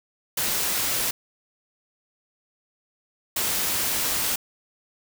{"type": "noise bursts at uneven times", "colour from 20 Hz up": "white", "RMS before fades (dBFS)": -25, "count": 2, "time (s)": [[0.37, 1.11], [3.36, 4.36]], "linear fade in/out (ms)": 5, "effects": []}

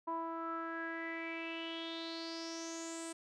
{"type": "tone with low-pass filter sweep", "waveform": "sawtooth", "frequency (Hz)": 329.6, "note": "E4", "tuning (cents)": 0, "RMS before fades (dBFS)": -42, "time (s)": [0.07, 3.13], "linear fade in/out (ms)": 10, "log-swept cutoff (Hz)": [960, 8600], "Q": 7.2, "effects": []}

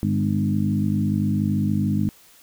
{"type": "harmonic tone with a mistuned harmonic", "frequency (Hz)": 50.4, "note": "G1", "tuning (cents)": 49, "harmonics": [2, 3, 4, 5, 6], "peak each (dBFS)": [-25, -26, -22, -28, -29], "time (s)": [0.03, 2.09], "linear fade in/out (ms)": 0, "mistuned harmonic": 4, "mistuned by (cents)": 30, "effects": ["white hiss -52 dBFS RMS until 2.42 s"]}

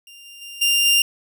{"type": "tone with level steps", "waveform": "sawtooth", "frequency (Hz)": 2794, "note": "F7", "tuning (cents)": 0, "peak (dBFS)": [-38, -36, -31, -12, -10], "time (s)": [0.07, 1.02], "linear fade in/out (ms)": 2, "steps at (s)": [0.25, 0.41, 0.61, 0.85], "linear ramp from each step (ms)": 10, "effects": []}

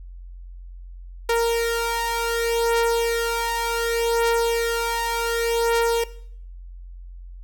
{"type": "beating tone pair", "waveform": "sawtooth", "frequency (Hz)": [463.9, 464.57], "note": ["A#4", "A#4"], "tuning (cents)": [-8, -6], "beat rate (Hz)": 0.67, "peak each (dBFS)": [-21, -18], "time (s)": [1.29, 6.04], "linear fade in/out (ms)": 5, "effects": ["noise-tail reverb RT60 0.6 s tail -17 dB re dry", "added 44 Hz sine -36 dBFS peak until 7.43 s"]}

